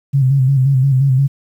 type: tone with vibrato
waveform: sine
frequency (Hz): 134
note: C3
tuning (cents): +42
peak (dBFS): -9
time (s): 0.13-1.28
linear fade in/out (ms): 20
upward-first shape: square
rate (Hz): 5.7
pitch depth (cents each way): 59
effects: 8-bit